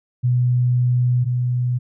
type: tone pair in turn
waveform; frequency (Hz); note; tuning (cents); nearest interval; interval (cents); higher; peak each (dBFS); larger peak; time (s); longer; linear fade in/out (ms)
sine; 123.8 / 123.8; B2 / B2; +5 / +5; unison; 0; neither; -14 / -17; first; 0.23-1.25 / 1.25-1.79; first; 20
effects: none